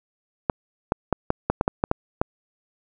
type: clicks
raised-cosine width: 1 ms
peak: -5 dBFS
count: 10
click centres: 0.498 / 0.921 / 1.127 / 1.304 / 1.5 / 1.611 / 1.679 / 1.839 / 1.914 / 2.215 s
effects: none